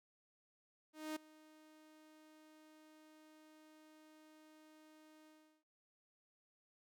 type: tone with ADSR envelope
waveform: sawtooth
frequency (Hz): 310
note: D#4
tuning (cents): -6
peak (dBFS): -36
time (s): 0.93-5.64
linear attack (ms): 230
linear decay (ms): 8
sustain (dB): -22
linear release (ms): 370
effects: none